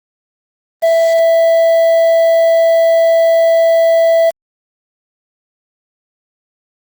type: tone with quantisation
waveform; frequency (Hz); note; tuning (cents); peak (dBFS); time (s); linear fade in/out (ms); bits
triangle; 661; E5; +5; -5; 0.82-4.31; 20; 5
effects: Opus 24 kbps